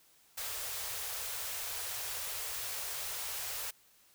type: band-stop noise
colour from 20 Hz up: white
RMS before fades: -39 dBFS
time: 0.37-3.71 s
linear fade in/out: 10 ms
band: 120 to 420 Hz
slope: 48 dB/octave
effects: white hiss -65 dBFS RMS until 4.14 s